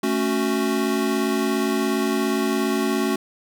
square chord, F# minor, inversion first, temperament equal, 220 / 277.2 / 370 Hz, A3 / C#4 / F#4, 0 / 0 / 0 cents, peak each -25 dBFS, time 0.03-3.16 s, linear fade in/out 5 ms, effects none

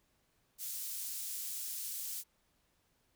pink high-pass noise, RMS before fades -41 dBFS, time 0.58-2.24 s, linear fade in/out 50 ms, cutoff 7800 Hz, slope 12 dB/octave, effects pink hiss -75 dBFS RMS until 3.15 s

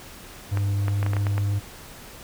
triangle tone with pitch glide, 100 to 100.93 Hz, G2 to G#2, +35 to -49 cents, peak -19 dBFS, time 0.51-1.6 s, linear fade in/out 20 ms, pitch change +16 cents, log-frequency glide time 0.61-1.1 s
clicks, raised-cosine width 0.5 ms, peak -15 dBFS, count 8, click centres 0.573 / 0.882 / 1.029 / 1.064 / 1.134 / 1.167 / 1.268 / 1.38 s
effects pink hiss -43 dBFS RMS until 2.23 s

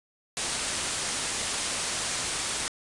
white low-pass noise, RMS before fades -31 dBFS, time 0.37-2.68 s, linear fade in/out 0 ms, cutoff 10000 Hz, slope 96 dB/octave, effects resampled to 24000 Hz

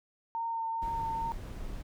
sine tone with vibrato, 912 Hz, A#5, 38 cents flat, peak -31 dBFS, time 0.35-1.32 s, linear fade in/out 0 ms, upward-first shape sine, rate 2.3 Hz, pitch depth 15 cents each way
brown noise, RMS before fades -40 dBFS, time 0.81-1.83 s, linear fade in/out 20 ms
effects none

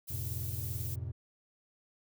violet noise, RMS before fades -42 dBFS, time 0.07-0.96 s, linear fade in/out 20 ms
triangle chord, F major, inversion none, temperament equal with one note detuned, 87.31 / 110 / 128.19 Hz, F2 / A2 / C3, 0 / 0 / -35 cents, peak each -37 / -39 / -39 dBFS, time 0.1-1.12 s, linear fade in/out 10 ms
effects none

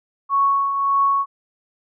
sine tone with tremolo, 1108.7 Hz, C#6, in tune, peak -13 dBFS, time 0.29-1.26 s, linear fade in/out 50 ms, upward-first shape triangle, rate 1.7 Hz, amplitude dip 55%, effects none

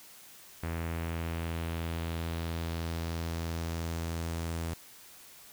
sawtooth tone with low-pass filter sweep, 83 Hz, E2, 12 cents sharp, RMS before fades -35 dBFS, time 0.63-4.74 s, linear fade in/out 5 ms, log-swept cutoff 2200 to 9300 Hz, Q 1.6, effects white hiss -53 dBFS RMS until 5.52 s

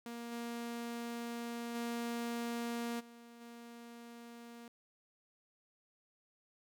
sawtooth tone with level steps, 235.3 Hz, A#3, 16 cents sharp, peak -39 / -36 / -33 / -50 / -46 dBFS, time 0.06-4.68 s, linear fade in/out 2 ms, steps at 0.31 / 1.74 / 2.99 / 3.4 s, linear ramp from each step 20 ms, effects none

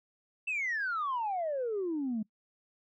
sine exponential sweep, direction down, 2699 to 207.7 Hz, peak -29 dBFS, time 0.47-2.23 s, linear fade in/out 10 ms, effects noise-tail reverb RT60 0.1 s tail -23 dB re dry + tanh soft clip ceiling -27 dBFS

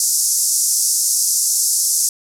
pink band-pass noise, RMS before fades -17 dBFS, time 0-2.09 s, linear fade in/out 2 ms, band 5400 to 12000 Hz, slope 48 dB/octave, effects none

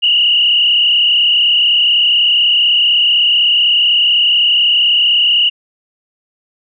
sine tone with frequency modulation, 2888 Hz, F#7, 43 cents flat, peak -8 dBFS, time 0.02-5.5 s, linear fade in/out 20 ms, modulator 35.9 Hz, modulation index 2.6, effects none

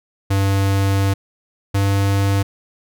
square tone pair in turn, 98 / 98.91 Hz, G2 / G2, 0 / +16 cents, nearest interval unison, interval 16 cents, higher second, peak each -15 dBFS, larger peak neither, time 0.3-1.14 / 1.74-2.43 s, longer first, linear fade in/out 10 ms, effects none

